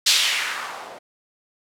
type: noise with low-pass filter sweep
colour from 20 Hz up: violet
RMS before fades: -23 dBFS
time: 0.06-0.99 s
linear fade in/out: 10 ms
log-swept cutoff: 4500 to 550 Hz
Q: 1.8
effects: none